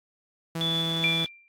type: tone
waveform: sawtooth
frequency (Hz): 164.81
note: E3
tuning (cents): 0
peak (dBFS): -25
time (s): 0.55-1.25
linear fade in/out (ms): 5
type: tone with tremolo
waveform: sine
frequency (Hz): 3454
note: A7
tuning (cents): -33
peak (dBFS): -25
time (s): 0.61-1.26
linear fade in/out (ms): 0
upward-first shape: square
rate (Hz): 2.4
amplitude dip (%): 25
type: tone with exponential decay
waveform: sine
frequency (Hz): 2366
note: D7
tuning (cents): +12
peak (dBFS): -20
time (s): 1.04-1.48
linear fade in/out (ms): 0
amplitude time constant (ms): 94
effects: AAC 64 kbps